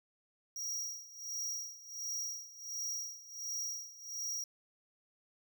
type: tone with tremolo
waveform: square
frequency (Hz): 5690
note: F8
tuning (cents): +31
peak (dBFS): -36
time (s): 0.56-4.44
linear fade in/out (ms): 2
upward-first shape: sine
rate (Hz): 1.4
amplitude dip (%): 85
effects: none